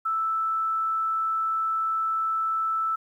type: tone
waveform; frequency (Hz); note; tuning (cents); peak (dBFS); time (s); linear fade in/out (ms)
sine; 1318.5; E6; 0; -23; 0.05-2.96; 10
effects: 10-bit